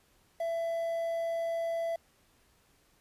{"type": "tone with quantisation", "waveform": "triangle", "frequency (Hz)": 667, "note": "E5", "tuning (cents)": 20, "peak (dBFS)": -28, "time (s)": [0.4, 1.96], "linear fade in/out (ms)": 5, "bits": 9, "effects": ["pink hiss -67 dBFS RMS until 3 s", "resampled to 32000 Hz"]}